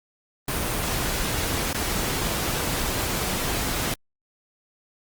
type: noise with dropouts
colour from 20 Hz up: pink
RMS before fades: -26 dBFS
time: 0.48-3.94 s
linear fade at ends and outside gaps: 2 ms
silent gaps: 1.73-1.745 s
effects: Opus 32 kbps